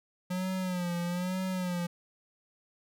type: tone with vibrato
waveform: square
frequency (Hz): 180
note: F#3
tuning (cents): -47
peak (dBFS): -31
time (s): 0.3-1.87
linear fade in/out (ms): 10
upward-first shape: sine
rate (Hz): 1.1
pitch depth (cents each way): 70
effects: none